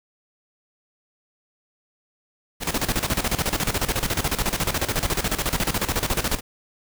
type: noise with tremolo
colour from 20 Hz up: pink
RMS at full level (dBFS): -22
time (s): 2.6-6.41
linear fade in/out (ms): 50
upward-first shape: square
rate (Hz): 14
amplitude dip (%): 75
effects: none